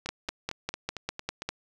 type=two click trains; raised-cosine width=0.2 ms; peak=-13 / -18 dBFS; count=8 / 7; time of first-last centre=0.09-1.49 / 0.06-1.421 s; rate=5 / 4.41 Hz; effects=none